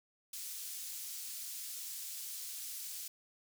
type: high-pass noise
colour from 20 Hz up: pink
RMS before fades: -44 dBFS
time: 0.33-3.08 s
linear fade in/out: 5 ms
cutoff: 5900 Hz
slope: 12 dB/octave
effects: none